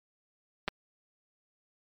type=clicks; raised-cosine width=0.3 ms; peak=-15 dBFS; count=2; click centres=0.679 / 0.684 s; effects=MP3 96 kbps